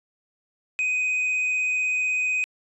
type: tone with vibrato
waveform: triangle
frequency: 2504 Hz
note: D#7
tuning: 10 cents sharp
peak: -20 dBFS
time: 0.79-2.44 s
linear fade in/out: 0 ms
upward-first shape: sine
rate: 16 Hz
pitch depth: 8 cents each way
effects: resampled to 24000 Hz